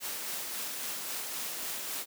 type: noise with tremolo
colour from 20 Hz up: white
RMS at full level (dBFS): -36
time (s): 0-2.06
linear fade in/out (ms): 50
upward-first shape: sine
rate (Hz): 3.7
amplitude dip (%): 25
effects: high-pass 200 Hz 12 dB/octave